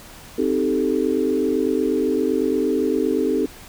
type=chord; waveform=sine; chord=A half-diminished seventh; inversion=first; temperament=equal; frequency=261.6 / 311.1 / 392 / 440 Hz; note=C4 / Eb4 / G4 / A4; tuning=0 / 0 / 0 / 0 cents; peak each=-23 dBFS; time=0.38-3.46 s; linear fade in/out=5 ms; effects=pink hiss -42 dBFS RMS until 3.68 s